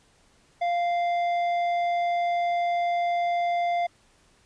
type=tone with tanh clipping; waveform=sine; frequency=696 Hz; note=F5; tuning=6 cents flat; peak=-24 dBFS; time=0.61-3.87 s; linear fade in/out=10 ms; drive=9 dB; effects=pink hiss -61 dBFS RMS until 4.45 s + resampled to 22050 Hz